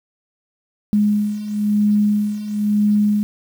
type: beating tone pair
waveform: sine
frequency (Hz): 207.7 / 208.7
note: G#3 / G#3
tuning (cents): 0 / +9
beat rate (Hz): 1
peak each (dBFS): -20 / -16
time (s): 0.93-3.23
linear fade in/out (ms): 0
effects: 7-bit